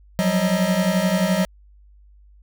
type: tone cluster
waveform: square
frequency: 178.2 / 189.7 / 627 Hz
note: F3 / F#3 / D#5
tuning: +35 / +43 / +13 cents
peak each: -23 / -21 / -25 dBFS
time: 0.19-1.45 s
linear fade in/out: 0 ms
effects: added 50 Hz sine -47 dBFS peak until 2.42 s